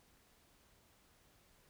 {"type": "silence", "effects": ["pink hiss -69 dBFS RMS until 1.69 s"]}